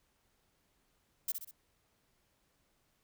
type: noise with echo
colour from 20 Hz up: violet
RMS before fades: -34 dBFS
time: 1.28-1.32 s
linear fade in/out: 5 ms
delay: 64 ms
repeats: 3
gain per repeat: -6 dB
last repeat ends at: 1.512 s
effects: pink hiss -75 dBFS RMS until 3.03 s